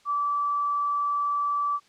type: tone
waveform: sine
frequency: 1158 Hz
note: D6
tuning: 25 cents flat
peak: -23 dBFS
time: 0.05-1.8 s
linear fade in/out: 50 ms
effects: white hiss -60 dBFS RMS until 1.88 s + low-pass 6000 Hz 12 dB/octave